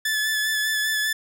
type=tone with vibrato; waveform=sawtooth; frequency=1734 Hz; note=A6; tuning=26 cents flat; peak=-18 dBFS; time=0.05-1.13 s; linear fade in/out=5 ms; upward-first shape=sine; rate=5 Hz; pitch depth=22 cents each way; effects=none